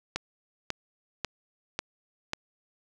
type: click train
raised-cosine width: 0.2 ms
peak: -12 dBFS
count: 5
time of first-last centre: 0.16-2.334 s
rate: 1.84 Hz
effects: none